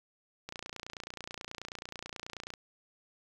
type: click train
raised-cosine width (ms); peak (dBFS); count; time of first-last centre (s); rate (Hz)
0.2; -23; 61; 0.49-2.538; 29.3
effects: 9-bit